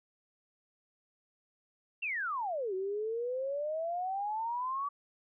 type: exponential two-way sweep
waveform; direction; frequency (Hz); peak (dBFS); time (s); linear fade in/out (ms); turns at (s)
sine; down then up; 2794 to 369.9 to 1153; -32; 2.02-4.89; 10; 2.74
effects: none